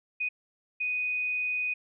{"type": "tone bursts at uneven times", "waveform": "sine", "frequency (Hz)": 2489, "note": "D#7", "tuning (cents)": 0, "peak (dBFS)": -27, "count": 2, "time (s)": [[0.2, 0.29], [0.8, 1.74]], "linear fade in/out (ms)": 10, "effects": []}